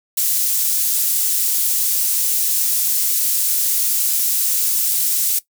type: high-pass noise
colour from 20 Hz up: pink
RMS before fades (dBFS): -18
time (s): 0.17-5.39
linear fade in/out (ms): 5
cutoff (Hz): 9300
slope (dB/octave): 12
effects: noise-tail reverb RT60 0.1 s tail -17 dB re dry

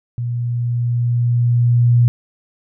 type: tone with level ramp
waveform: sine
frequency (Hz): 120.1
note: B2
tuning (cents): -48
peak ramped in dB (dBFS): -19 to -8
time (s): 0.18-2.08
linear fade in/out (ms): 0
effects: none

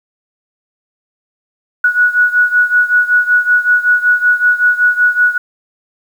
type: beating tone pair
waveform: sine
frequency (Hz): 1464 / 1469.3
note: F#6 / F#6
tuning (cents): -19 / -13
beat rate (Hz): 5.3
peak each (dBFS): -10 / -13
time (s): 1.84-5.38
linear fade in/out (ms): 5
effects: 7-bit

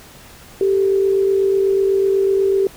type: tone pair together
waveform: sine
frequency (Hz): 388.9 / 437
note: G4 / A4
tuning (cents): -14 / -12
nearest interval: major second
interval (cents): 202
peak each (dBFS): -13 / -23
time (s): 0.61-2.67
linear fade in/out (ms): 2
effects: pink hiss -42 dBFS RMS until 2.76 s

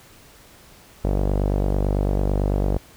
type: tone with low-pass filter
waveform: sawtooth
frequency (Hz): 49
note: G1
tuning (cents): 0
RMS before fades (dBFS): -21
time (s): 1.04-2.78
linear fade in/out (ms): 10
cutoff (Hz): 600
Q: 1.7
effects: pink hiss -49 dBFS RMS until 2.96 s

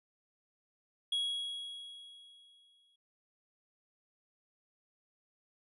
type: tone with exponential decay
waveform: triangle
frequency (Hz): 3322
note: G#7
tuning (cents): 0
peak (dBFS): -28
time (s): 1.12-2.96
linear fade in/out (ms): 5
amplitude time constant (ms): 400
effects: resampled to 32000 Hz

